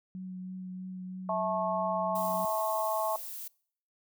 sine tone with vibrato, 185 Hz, F#3, in tune, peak -37 dBFS, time 0.15-2.45 s, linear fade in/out 0 ms, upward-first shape triangle, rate 3.1 Hz, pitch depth 14 cents each way
harmonic tone, 217.8 Hz, A3, 17 cents flat, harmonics 3 / 4 / 5, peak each -31 / -33 / -34 dBFS, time 1.29-3.16 s, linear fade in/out 2 ms
violet noise, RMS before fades -41 dBFS, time 2.15-3.48 s, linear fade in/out 5 ms
effects noise-tail reverb RT60 0.6 s tail -25 dB re dry

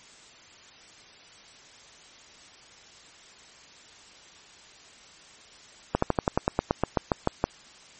slowing click train, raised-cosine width 1 ms, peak -7 dBFS, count 14, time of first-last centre 5.95-7.44 s, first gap 74 ms, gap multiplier 1.07, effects white hiss -51 dBFS RMS until 7.99 s + MP3 32 kbps

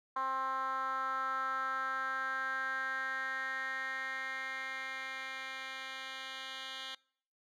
10% pulse tone with band-pass filter sweep, 264.4 Hz, C4, 18 cents sharp, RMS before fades -38 dBFS, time 0.16-6.95 s, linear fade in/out 5 ms, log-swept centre 1100 to 3000 Hz, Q 4.6, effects noise-tail reverb RT60 0.6 s tail -25 dB re dry

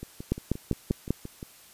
two click trains, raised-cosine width 3 ms, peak -11 / -24 dBFS, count 5 / 9, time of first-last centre 0.32-1.106 / 0.03-1.429 s, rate 5.09 / 5.72 Hz, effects white hiss -53 dBFS RMS until 1.73 s + resampled to 32000 Hz

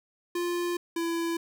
square tone pair in turn, 349.2 / 335.1 Hz, F4 / E4, 0 / +29 cents, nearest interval minor second, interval 71 cents, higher first, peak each -28 dBFS, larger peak neither, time 0.35-0.77 / 0.96-1.37 s, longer first, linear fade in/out 5 ms, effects none

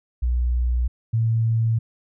sine tone pair in turn, 60.8 / 113.39 Hz, B1 / A#2, -26 / -47 cents, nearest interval major seventh, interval 1079 cents, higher second, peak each -18 / -17 dBFS, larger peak second, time 0.22-0.88 / 1.13-1.79 s, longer neither, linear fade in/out 10 ms, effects none

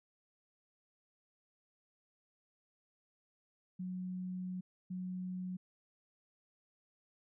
sine tone bursts at uneven times, 183.3 Hz, F#3, 16 cents flat, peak -38 dBFS, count 2, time 3.79-4.61 / 4.9-5.57 s, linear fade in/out 10 ms, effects none

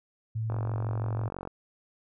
sine tone with pitch glide, 111.1 to 110.46 Hz, A2 to A2, +17 to +7 cents, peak -28 dBFS, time 0.35-1.29 s, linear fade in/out 10 ms, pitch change -10 cents, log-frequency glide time 0.51-0.87 s
click train, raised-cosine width 1 ms, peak -23 dBFS, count 46, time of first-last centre 0.5-1.474 s, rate 46.2 Hz
effects none

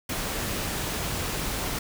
pink noise, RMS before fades -30 dBFS, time 0.09-1.79 s, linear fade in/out 5 ms, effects none

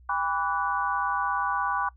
sine tone cluster, 802 / 991 / 1148 / 1480 Hz, G5 / B5 / D6 / F#6, +39 / +6 / -40 / 0 cents, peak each -31 / -30 / -28 / -31 dBFS, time 0.09-1.89 s, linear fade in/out 5 ms, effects noise-tail reverb RT60 0.1 s tail -23 dB re dry + added 62 Hz sine -50 dBFS peak until 1.96 s

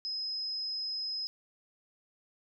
sine tone, 5090 Hz, D#8, 39 cents sharp, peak -33 dBFS, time 0.05-1.27 s, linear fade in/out 0 ms, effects none

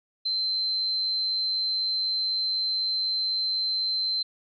sine tone, 4098 Hz, C8, 37 cents flat, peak -24 dBFS, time 0.25-4.23 s, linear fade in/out 10 ms, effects none

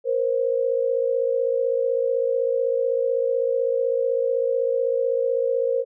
sine tone pair together, 473.1 / 529 Hz, A#4 / C5, +26 / +19 cents, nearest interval major second, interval 193 cents, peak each -22 dBFS, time 0.04-5.85 s, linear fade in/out 50 ms, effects none

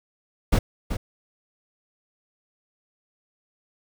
brown noise with echo, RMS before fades -17 dBFS, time 0.52-0.59 s, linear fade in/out 10 ms, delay 380 ms, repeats 1, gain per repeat -9 dB, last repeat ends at 0.97 s, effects none

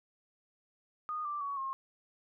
sine tone with pitch steps, 1231 / 1176.1 / 1123.6 / 1073.5 Hz, D#6 / D6 / C#6 / C6, -19 / +2 / +23 / +44 cents, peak -34 dBFS, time 1.09-1.73 s, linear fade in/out 0 ms, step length 160 ms, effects none

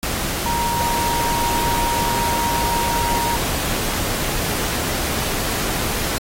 sine tone in noise, 940 Hz, A#5, 14 cents sharp, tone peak -20 dBFS, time 0.46-3.36 s, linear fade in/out 0 ms, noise pink, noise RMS -23 dBFS, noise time 0.03-6.18 s, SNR 0 dB, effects AAC 48 kbps

